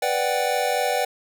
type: chord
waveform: square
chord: G major seventh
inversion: first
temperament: equal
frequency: 493.9 / 587.3 / 740 / 784 Hz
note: B4 / D5 / F#5 / G5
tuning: 0 / 0 / 0 / 0 cents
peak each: -27 dBFS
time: 0.02-1.05 s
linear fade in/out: 5 ms
effects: none